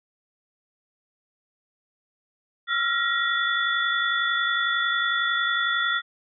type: tone cluster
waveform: sine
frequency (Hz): 1342 / 1393 / 1898 / 3456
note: E6 / F6 / A#6 / A7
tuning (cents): +31 / -5 / +31 / -32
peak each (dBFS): -31 / -25 / -26 / -28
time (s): 2.67-6.02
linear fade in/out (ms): 50
effects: none